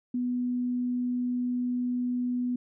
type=tone; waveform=sine; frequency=246.9 Hz; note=B3; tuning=in tune; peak=-26 dBFS; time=0.14-2.56 s; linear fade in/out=5 ms; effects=none